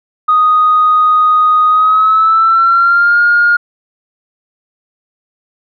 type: tone with pitch glide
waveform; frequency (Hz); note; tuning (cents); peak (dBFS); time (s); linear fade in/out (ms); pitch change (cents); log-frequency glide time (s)
sine; 1244.5 to 1421.3; D#6 to F6; 0 to +30; -5; 0.28-3.57; 10; +230; 1.68-3.2
effects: tanh soft clip ceiling -1 dBFS